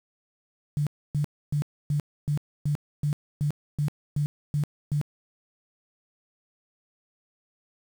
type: tone bursts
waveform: sine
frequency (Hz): 146.83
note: D3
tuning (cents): 0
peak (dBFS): -22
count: 12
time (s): 0.77-5.014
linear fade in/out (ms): 0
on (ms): 97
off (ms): 280
effects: 8-bit